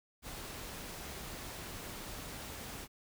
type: noise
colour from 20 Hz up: pink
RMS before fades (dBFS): -45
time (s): 0.22-2.88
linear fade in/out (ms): 50
effects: none